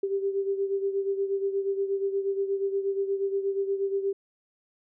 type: beating tone pair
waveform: sine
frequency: 392 / 400.4 Hz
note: G4 / G4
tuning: 0 / +37 cents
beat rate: 8.4 Hz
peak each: -26 / -32 dBFS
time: 0.03-4.13 s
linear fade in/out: 5 ms
effects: none